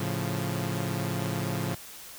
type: chord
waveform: sawtooth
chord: A augmented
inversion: none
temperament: equal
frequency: 110 / 138.59 / 174.61 Hz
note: A2 / C#3 / E#3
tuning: 0 / 0 / 0 cents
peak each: -29 dBFS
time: 0-1.75 s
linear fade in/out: 5 ms
effects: white hiss -45 dBFS RMS until 2.18 s